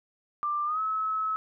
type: tone with pitch glide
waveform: sine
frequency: 1185 to 1292.3 Hz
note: D6 to E6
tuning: +15 to -35 cents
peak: -26 dBFS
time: 0.43-1.36 s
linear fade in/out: 0 ms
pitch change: +150 cents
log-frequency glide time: 0.65-0.8 s
effects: none